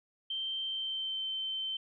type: tone with pitch glide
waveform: sine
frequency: 3131 to 3095 Hz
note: G7 to G7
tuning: -3 to -23 cents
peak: -33 dBFS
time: 0.3-1.77 s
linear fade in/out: 5 ms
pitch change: -20 cents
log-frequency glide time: 0.63-1.26 s
effects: none